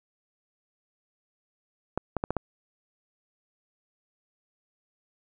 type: clicks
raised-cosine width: 1 ms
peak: -13 dBFS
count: 5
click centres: 1.976 / 2.167 / 2.239 / 2.306 / 2.367 s
effects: none